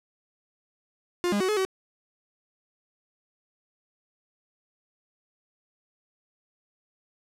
45% pulse tone with pitch steps, 353.3 / 204.2 / 373.7 / 425.6 / 379.6 Hz, F4 / G#3 / F#4 / G#4 / F#4, +20 / -29 / +17 / +42 / +44 cents, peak -23 dBFS, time 1.24-1.65 s, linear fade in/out 0 ms, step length 82 ms, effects low-pass 11000 Hz 12 dB/octave

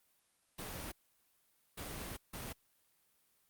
pink noise bursts at uneven times, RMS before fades -44 dBFS, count 3, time 0.58-0.92 / 1.77-2.17 / 2.33-2.53 s, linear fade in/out 10 ms, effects white hiss -74 dBFS RMS until 3.49 s + Opus 32 kbps

